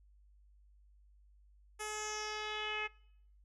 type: tone with low-pass filter sweep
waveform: 10% pulse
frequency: 426.2 Hz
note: G#4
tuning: 45 cents sharp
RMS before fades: -40 dBFS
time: 1.79-2.88 s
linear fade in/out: 20 ms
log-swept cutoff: 9400 to 2400 Hz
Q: 3.8
effects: noise-tail reverb RT60 0.7 s tail -24 dB re dry + added 50 Hz sine -61 dBFS peak until 3.44 s